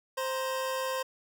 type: tone pair together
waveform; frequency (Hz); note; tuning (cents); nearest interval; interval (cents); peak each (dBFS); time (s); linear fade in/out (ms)
25% pulse; 523.3 / 940; C5 / A#5; 0 / +14; minor seventh; 1014; -27 / -36; 0.17-1.03; 10
effects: none